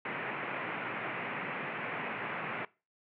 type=band-pass noise; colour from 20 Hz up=white; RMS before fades=-38 dBFS; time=0.05-2.65 s; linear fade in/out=2 ms; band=120 to 2500 Hz; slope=48 dB/octave; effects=noise-tail reverb RT60 0.3 s tail -21 dB re dry